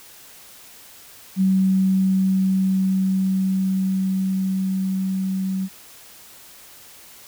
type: tone with level ramp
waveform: sine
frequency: 190 Hz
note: F#3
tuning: 46 cents sharp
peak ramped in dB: -14 to -21 dBFS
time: 1.36-5.69 s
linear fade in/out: 50 ms
effects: white hiss -45 dBFS RMS until 7.27 s